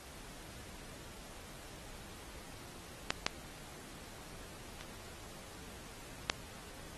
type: clicks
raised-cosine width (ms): 0.2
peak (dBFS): -11 / -11 / -26 / -11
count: 4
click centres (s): 3.105 / 3.265 / 4.81 / 6.299
effects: pink hiss -52 dBFS RMS until 6.97 s + AAC 32 kbps